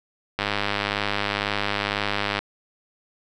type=click train; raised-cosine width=0.3 ms; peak=-7 dBFS; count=205; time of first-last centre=0.39-2.39 s; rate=102 Hz; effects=none